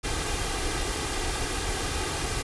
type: noise with comb filter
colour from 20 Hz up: pink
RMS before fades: -29 dBFS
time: 0.03-2.43 s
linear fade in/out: 20 ms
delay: 2.5 ms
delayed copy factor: +0.55
effects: resampled to 24000 Hz